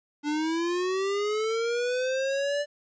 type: linear sweep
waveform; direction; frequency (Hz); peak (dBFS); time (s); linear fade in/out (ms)
square; up; 290.6 to 587.3; -26; 0.23-2.66; 50
effects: resampled to 16000 Hz + 11-bit